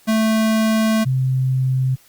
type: tone pair in turn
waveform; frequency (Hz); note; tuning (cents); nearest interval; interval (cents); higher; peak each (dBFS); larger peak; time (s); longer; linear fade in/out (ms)
square / sine; 220 / 130.46; A3 / C3; 0 / -5; major sixth; 905; first; -15; neither; 0.07-1.05 / 1.05-1.96; first; 20
effects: white hiss -52 dBFS RMS until 2.08 s + Opus 48 kbps